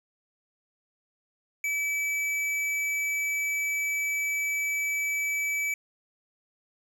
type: tone with tanh clipping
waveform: triangle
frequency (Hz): 2300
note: D7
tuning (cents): -37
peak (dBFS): -28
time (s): 1.64-5.74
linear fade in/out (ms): 2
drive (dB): 18
effects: none